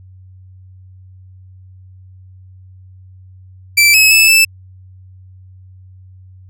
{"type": "tone with pitch steps", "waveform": "sawtooth", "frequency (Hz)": [2332, 2571, 2617, 2638], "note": ["D7", "E7", "E7", "E7"], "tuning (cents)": [-13, -44, -13, 1], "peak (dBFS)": -3, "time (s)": [3.77, 4.45], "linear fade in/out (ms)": 10, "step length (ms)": 170, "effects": ["added 93 Hz sine -37 dBFS peak until 6.49 s"]}